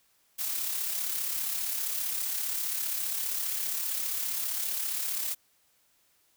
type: noise with amplitude modulation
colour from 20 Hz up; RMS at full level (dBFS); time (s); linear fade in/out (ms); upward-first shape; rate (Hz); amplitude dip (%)
blue; -30; 0.38-5.35; 20; sine; 35.1; 40
effects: white hiss -68 dBFS RMS until 6.36 s